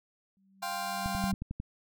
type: tone with exponential growth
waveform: sine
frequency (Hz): 193.3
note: G3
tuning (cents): -24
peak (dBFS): -27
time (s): 0.37-1.34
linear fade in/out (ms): 0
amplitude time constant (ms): 210
type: chord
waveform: sawtooth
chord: F suspended second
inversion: none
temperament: just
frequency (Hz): 698.5 / 785.8 / 1047.7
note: F5 / G5 / C6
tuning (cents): 0 / +4 / +2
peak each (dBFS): -33 / -33 / -34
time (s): 0.62-1.32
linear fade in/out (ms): 10
type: click train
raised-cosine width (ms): 5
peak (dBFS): -23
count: 7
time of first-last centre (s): 1.06-1.601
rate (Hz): 11.1
effects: none